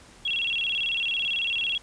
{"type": "tone with vibrato", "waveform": "sine", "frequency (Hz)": 3002, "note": "F#7", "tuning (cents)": 24, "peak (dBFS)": -24, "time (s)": [0.25, 1.78], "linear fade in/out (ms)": 5, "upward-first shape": "square", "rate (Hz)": 18, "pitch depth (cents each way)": 170, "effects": ["pink hiss -51 dBFS RMS until 1.82 s", "resampled to 22050 Hz"]}